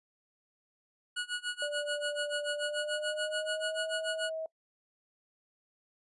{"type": "tone with tremolo", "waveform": "25% pulse", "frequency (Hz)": 1458, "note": "F#6", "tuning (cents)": -26, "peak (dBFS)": -28, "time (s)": [1.16, 4.3], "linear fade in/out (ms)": 10, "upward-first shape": "sine", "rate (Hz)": 6.9, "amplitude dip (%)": 95}
{"type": "tone with pitch glide", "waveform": "sine", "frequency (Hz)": [587.3, 640.5], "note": ["D5", "E5"], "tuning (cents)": [0, -50], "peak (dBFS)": -34, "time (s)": [1.62, 4.46], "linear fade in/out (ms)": 2, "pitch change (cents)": 150, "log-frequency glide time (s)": [2.53, 3.84]}
{"effects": ["noise-tail reverb RT60 0.1 s tail -23 dB re dry", "resampled to 24000 Hz"]}